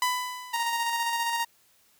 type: tone with exponential decay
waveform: sawtooth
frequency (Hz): 998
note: B5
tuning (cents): +18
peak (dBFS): -18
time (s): 0.02-0.99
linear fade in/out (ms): 2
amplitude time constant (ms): 210
type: tone with tremolo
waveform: sawtooth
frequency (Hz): 932.3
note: A#5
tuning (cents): 0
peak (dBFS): -21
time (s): 0.53-1.45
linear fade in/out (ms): 10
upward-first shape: square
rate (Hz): 15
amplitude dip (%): 30
effects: white hiss -63 dBFS RMS until 1.99 s